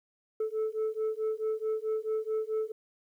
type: beating tone pair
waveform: sine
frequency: 434.6 / 439.2 Hz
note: A4 / A4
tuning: -21 / -3 cents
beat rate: 4.6 Hz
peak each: -30 dBFS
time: 0.4-2.72 s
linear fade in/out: 5 ms
effects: tanh soft clip ceiling -26 dBFS + 11-bit